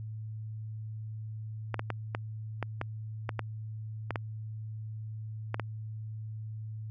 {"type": "clicks", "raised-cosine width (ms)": 0.5, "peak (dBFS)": -17, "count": 12, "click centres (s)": [1.743, 1.794, 1.903, 2.149, 2.627, 2.814, 3.292, 3.393, 4.107, 4.158, 5.544, 5.597], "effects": ["added 109 Hz sine -37 dBFS peak until 6.9 s"]}